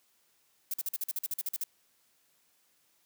violet noise bursts, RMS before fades -33 dBFS, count 13, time 0.71-1.638 s, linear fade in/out 2 ms, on 28 ms, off 47 ms, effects white hiss -70 dBFS RMS until 3.05 s + high-pass 100 Hz 12 dB/octave

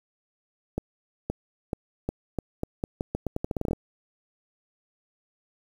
accelerating click train, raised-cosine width 2 ms, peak -14 dBFS, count 19, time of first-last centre 0.78-3.732 s, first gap 520 ms, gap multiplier 0.83, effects 8-bit

